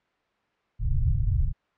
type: low-pass noise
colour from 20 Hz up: pink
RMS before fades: -23 dBFS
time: 0.79-1.53 s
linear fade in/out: 50 ms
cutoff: 140 Hz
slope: 96 dB/octave
effects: white hiss -69 dBFS RMS until 1.77 s + low-pass 2000 Hz 12 dB/octave